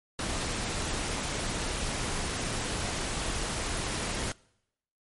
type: noise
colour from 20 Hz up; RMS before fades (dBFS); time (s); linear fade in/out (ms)
pink; -32; 0.19-4.32; 2
effects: noise-tail reverb RT60 0.8 s tail -24 dB re dry + MP3 48 kbps